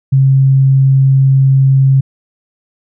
sine tone, 134.7 Hz, C#3, 49 cents flat, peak -5 dBFS, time 0.12-2.01 s, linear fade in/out 10 ms, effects none

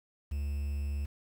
triangle tone with quantisation, 71.7 Hz, D2, 41 cents flat, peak -29 dBFS, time 0.31-1.06 s, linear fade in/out 10 ms, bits 9, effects none

